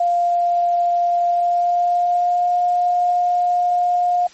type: tone with pitch glide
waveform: sine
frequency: 698 to 710.6 Hz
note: F5 to F5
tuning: -1 to +30 cents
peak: -14 dBFS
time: 0-4.27 s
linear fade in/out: 5 ms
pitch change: +31 cents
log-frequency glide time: 1.25-2.57 s
effects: white hiss -46 dBFS RMS until 4.33 s + MP3 32 kbps